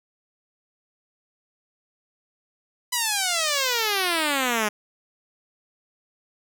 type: exponential sweep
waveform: 5% pulse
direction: down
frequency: 1004 to 205.3 Hz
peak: -10 dBFS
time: 2.92-4.69 s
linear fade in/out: 10 ms
effects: none